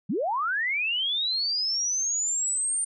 sine linear sweep, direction up, 151.7 to 8980 Hz, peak -24 dBFS, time 0.09-2.85 s, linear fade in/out 10 ms, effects none

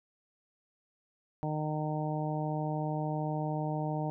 harmonic tone, 153.1 Hz, D#3, 28 cents flat, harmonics 1 / 2 / 3 / 4 / 5 / 6, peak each -33 / -38 / -43 / -39 / -39 / -42 dBFS, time 1.43-4.1 s, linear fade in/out 0 ms, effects none

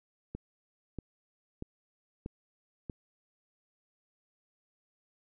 click train, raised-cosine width 3 ms, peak -25 dBFS, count 5, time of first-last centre 0.35-2.898 s, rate 1.57 Hz, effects none

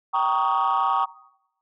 sine chord, Eb dominant seventh, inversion first, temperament just, 777.8 / 933.4 / 1120.1 / 1244.5 Hz, G5 / Bb5 / Db6 / Eb6, -14 / +2 / +18 / 0 cents, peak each -24 / -23 / -22 / -25 dBFS, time 0.13-1.06 s, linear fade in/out 20 ms, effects noise-tail reverb RT60 0.8 s tail -19 dB re dry + tanh soft clip ceiling -14 dBFS

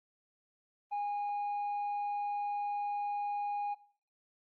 sine tone with tanh clipping, 820 Hz, G#5, 22 cents flat, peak -33 dBFS, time 0.91-3.75 s, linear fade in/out 20 ms, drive 2 dB, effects noise-tail reverb RT60 0.5 s tail -20 dB re dry + Opus 32 kbps

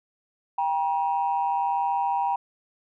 sine tone pair together, 792 / 953.4 Hz, G5 / A#5, +18 / +39 cents, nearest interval minor third, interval 321 cents, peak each -24 dBFS, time 0.58-2.36 s, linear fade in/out 5 ms, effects tanh soft clip ceiling -16 dBFS

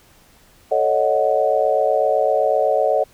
sine chord, D# half-diminished seventh, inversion second, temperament equal, 440 / 554.4 / 622.3 / 740 Hz, A4 / C#5 / D#5 / F#5, 0 / 0 / 0 / 0 cents, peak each -22 / -19 / -19 / -21 dBFS, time 0.71-3.04 s, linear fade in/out 10 ms, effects pink hiss -52 dBFS RMS until 3.13 s

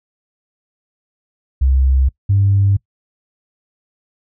sine tone pair in turn, 66.2 / 99.19 Hz, C2 / G2, +21 / +21 cents, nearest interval perfect fifth, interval 700 cents, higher second, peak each -9 dBFS, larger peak neither, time 1.61-2.09 / 2.29-2.77 s, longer neither, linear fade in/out 10 ms, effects noise-tail reverb RT60 0.1 s tail -22 dB re dry + tanh soft clip ceiling -5 dBFS

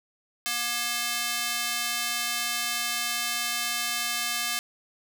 square tone with high-pass filter, 238.4 Hz, A#3, 39 cents sharp, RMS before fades -29 dBFS, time 0.46-4.59 s, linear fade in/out 0 ms, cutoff 2000 Hz, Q 0.59, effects none

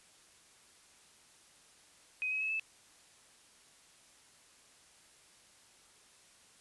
sine tone with pitch steps, 2514 / 2549 / 2585 / 2621 Hz, D#7 / D#7 / E7 / E7, +17 / +41 / -34 / -11 cents, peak -32 dBFS, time 2.22-2.596 s, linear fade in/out 0 ms, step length 94 ms, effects white hiss -62 dBFS RMS until 6.6 s + resampled to 24000 Hz

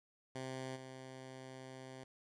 10% pulse tone with level steps, 130.81 Hz, C3, in tune, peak -34 / -41 dBFS, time 0.35-2.04 s, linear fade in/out 5 ms, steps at 0.75 s, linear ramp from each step 20 ms, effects resampled to 22050 Hz

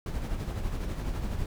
brown noise with tremolo, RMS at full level -30 dBFS, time 0.06-1.46 s, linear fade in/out 2 ms, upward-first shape sine, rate 12 Hz, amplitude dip 45%, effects none

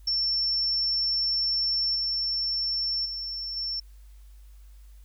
sine tone with level steps, 5410 Hz, E8, 44 cents sharp, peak -23 / -25 / -31 / -28 dBFS, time 0.07-3.8 s, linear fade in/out 5 ms, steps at 1.95 / 3.05 / 3.56 s, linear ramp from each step 10 ms, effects added 50 Hz sine -46 dBFS peak until 5.04 s + white hiss -65 dBFS RMS until 5.04 s

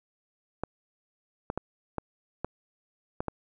clicks, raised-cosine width 1 ms, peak -16 dBFS, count 7, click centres 0.636 / 1.501 / 1.576 / 1.983 / 2.446 / 3.205 / 3.283 s, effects none

